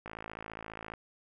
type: click train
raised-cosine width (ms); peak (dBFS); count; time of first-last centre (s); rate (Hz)
0.5; -26; 49; 0.06-0.938; 54.7
effects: none